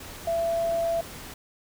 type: tone in noise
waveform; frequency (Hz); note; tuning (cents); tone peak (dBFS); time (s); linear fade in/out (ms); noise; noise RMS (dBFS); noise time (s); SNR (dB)
sine; 670; E5; +28; -23; 0.27-1.01; 5; pink; -41; 0-1.34; +15
effects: none